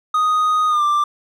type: tone with pitch glide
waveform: triangle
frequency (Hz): 1244.5 to 1180.8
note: D#6 to D6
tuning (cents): 0 to +9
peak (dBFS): -12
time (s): 0.14-1.04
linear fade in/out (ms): 5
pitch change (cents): -91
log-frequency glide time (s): 0.68-0.83
effects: none